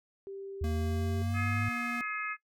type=tone; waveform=sine; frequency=392 Hz; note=G4; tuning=in tune; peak=-39 dBFS; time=0.27-1.22 s; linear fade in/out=0 ms
type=exponential sweep; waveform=sine; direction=up; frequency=78.3 to 105.7 Hz; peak=-30 dBFS; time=0.61-1.69 s; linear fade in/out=5 ms
type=tone with pitch glide; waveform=square; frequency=229.8 to 238.6 Hz; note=A#3 to A#3; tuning=-25 to +41 cents; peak=-37 dBFS; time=0.64-2.01 s; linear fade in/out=0 ms; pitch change=+66 cents; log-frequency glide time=1.22-1.43 s
type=harmonic tone; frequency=422.9 Hz; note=G#4; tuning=31 cents sharp; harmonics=3 / 4 / 5 / 6; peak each=-37 / -38 / -39 / -40 dBFS; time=1.33-2.37 s; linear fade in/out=50 ms
effects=noise-tail reverb RT60 0.1 s tail -18 dB re dry